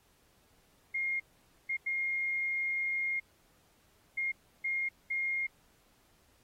sine tone bursts at uneven times, 2133 Hz, C7, 33 cents sharp, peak -30 dBFS, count 6, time 0.94-1.2 / 1.69-1.77 / 1.86-3.2 / 4.17-4.32 / 4.64-4.89 / 5.1-5.47 s, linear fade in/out 10 ms, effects pink hiss -68 dBFS RMS until 6.43 s + AAC 48 kbps

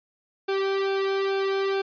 sawtooth tone with flanger, 390 Hz, G4, 9 cents flat, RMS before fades -25 dBFS, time 0.48-1.82 s, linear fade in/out 10 ms, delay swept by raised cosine 1 to 1.51 ms, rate 2.3 Hz, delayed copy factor -0.95, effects resampled to 11025 Hz

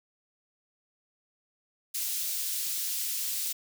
white high-pass noise, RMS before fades -32 dBFS, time 1.94-3.53 s, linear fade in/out 10 ms, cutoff 3700 Hz, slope 12 dB/octave, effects none

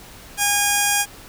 5% pulse tone with notch filter, 816 Hz, G#5, 31 cents flat, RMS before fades -19 dBFS, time 0.37-1.06 s, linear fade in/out 50 ms, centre 4100 Hz, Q 1.9, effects pink hiss -42 dBFS RMS until 1.28 s

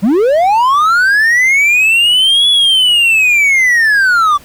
triangle linear two-way sweep, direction up then down, 175.1 to 3426 to 1138 Hz, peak -5 dBFS, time 0.02-4.38 s, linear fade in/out 20 ms, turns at 2.49 s, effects pink hiss -40 dBFS RMS until 4.44 s

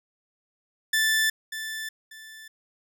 sawtooth tone with echo, 1760 Hz, A6, in tune, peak -17 dBFS, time 0.93-1.3 s, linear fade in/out 5 ms, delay 590 ms, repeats 2, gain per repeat -11 dB, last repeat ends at 2.48 s, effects none

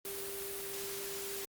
sine tone in noise, 395.1 Hz, G4, 14 cents sharp, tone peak -43 dBFS, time 0.05-1.45 s, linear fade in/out 2 ms, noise white, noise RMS -42 dBFS, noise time 0.05-1.45 s, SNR -4 dB, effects Opus 32 kbps

